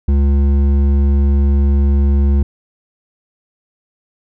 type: tone with hard clipping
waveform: sine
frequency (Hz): 70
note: C#2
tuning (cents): +18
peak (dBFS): -11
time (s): 0.08-2.43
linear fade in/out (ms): 5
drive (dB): 9
effects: none